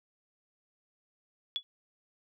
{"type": "tone with exponential decay", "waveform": "sine", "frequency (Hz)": 3396, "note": "G#7", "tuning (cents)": 38, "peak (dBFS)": -25, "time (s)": [1.56, 1.63], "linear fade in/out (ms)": 0, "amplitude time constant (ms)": 15, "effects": []}